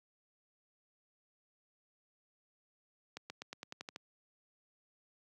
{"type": "accelerating click train", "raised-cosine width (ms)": 0.2, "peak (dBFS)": -26, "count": 9, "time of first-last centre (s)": [3.17, 3.961], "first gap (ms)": 130, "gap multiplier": 0.92, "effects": ["high-pass 150 Hz 12 dB/octave"]}